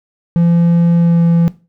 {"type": "tone with pitch glide", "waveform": "triangle", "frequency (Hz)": [170.3, 168.73], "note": ["F3", "E3"], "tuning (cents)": [-43, 41], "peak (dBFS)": -6, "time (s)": [0.36, 1.48], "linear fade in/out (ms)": 0, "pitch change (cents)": -16, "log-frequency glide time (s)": [0.97, 1.22], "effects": ["noise-tail reverb RT60 0.3 s tail -17 dB re dry"]}